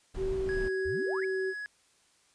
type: noise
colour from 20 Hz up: brown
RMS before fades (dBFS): -37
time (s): 0.14-0.69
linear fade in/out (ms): 10
type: tone with vibrato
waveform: sine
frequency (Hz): 381.1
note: G4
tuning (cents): -49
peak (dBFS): -29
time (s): 0.16-1.54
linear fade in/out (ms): 50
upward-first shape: triangle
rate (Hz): 1.4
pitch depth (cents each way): 8
type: tone with pitch glide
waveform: triangle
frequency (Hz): 1663 to 1679.4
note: G#6 to G#6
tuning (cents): +2 to +19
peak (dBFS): -34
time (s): 0.49-1.66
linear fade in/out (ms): 0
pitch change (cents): +17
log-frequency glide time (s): 0.74-1.31
type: exponential sweep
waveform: sine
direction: up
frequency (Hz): 62 to 2412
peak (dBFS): -37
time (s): 0.85-1.25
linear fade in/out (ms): 10
effects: white hiss -66 dBFS RMS until 2.34 s + resampled to 22050 Hz